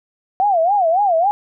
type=tone with vibrato; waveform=sine; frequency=732 Hz; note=F#5; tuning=19 cents flat; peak=-12 dBFS; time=0.4-1.31 s; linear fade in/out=0 ms; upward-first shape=sine; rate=3.6 Hz; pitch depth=220 cents each way; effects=none